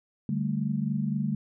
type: chord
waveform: sine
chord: D suspended fourth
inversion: none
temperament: equal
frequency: 146.83 / 196 / 220 Hz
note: D3 / G3 / A3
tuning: 0 / 0 / 0 cents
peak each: -30 dBFS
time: 0.29-1.35 s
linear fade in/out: 2 ms
effects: none

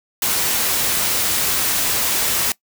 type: noise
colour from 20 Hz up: white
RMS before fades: -19 dBFS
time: 0.22-2.52 s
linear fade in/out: 2 ms
effects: noise-tail reverb RT60 0.1 s tail -21 dB re dry

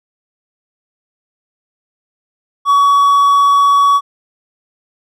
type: tone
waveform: triangle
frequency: 1129 Hz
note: C#6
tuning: 31 cents sharp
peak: -5 dBFS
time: 2.65-4.01 s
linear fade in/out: 50 ms
effects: none

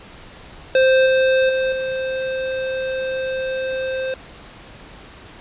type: tone with level steps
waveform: square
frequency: 523 Hz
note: C5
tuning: 1 cent flat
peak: -12 / -14 / -18 / -22 dBFS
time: 0.75-4.14 s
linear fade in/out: 2 ms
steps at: 1.06 / 1.49 / 1.72 s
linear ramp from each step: 5 ms
effects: pink hiss -41 dBFS RMS until 5.4 s + resampled to 8000 Hz

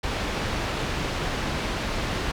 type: low-pass noise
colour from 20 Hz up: pink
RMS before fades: -28 dBFS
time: 0.03-2.32 s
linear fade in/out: 10 ms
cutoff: 4200 Hz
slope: 12 dB/octave
effects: none

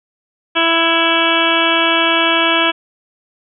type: harmonic tone with a mistuned harmonic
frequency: 331.4 Hz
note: E4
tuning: 9 cents sharp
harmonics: 1 / 2 / 3 / 4 / 5 / 7 / 8 / 9 / 10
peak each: -20 / -20 / -20 / -20 / -20 / -20 / -20 / -20 / -20 dBFS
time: 0.55-2.72 s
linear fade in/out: 20 ms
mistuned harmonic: 7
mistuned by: -23 cents
effects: none

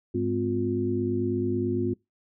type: tone cluster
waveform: sine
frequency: 102.9 / 208.4 / 257.5 / 354.2 Hz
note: G#2 / G#3 / C4 / F4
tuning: -16 / +6 / -28 / +24 cents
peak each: -31 / -33 / -29 / -27 dBFS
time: 0.14-1.94 s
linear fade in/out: 10 ms
effects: noise-tail reverb RT60 0.2 s tail -24 dB re dry

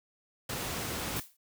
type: noise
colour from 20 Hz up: pink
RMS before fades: -35 dBFS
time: 0.49-1.2 s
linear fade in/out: 5 ms
type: noise with exponential decay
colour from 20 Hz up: blue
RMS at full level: -34 dBFS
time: 1.16-1.37 s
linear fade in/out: 5 ms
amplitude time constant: 45 ms
effects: high-pass 60 Hz 12 dB/octave

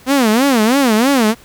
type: tone with vibrato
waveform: sawtooth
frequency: 245.4 Hz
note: B3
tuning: 11 cents flat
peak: -6 dBFS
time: 0.06-1.35 s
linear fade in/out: 50 ms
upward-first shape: sine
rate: 3.1 Hz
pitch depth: 250 cents each way
effects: pink hiss -44 dBFS RMS until 1.44 s

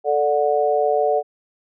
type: chord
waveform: sine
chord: D major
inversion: second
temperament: equal with one note detuned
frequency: 440 / 587.3 / 732.3 Hz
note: A4 / D5 / F#5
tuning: 0 / 0 / -18 cents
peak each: -20 dBFS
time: 0.04-1.23 s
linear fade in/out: 50 ms
effects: none

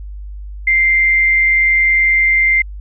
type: tone with amplitude modulation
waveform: sine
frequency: 2093 Hz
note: C7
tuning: in tune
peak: -8 dBFS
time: 0.67-2.62 s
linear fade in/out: 5 ms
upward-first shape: sine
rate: 170 Hz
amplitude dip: 25%
effects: added 50 Hz sine -26 dBFS peak until 2.8 s

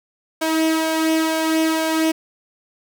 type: tone with flanger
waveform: sawtooth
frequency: 319.9 Hz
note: D#4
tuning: 48 cents sharp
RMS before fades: -19 dBFS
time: 0.41-2.12 s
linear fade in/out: 10 ms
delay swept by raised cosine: 1.8 to 2.79 ms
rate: 2.1 Hz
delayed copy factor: +0.5
effects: none

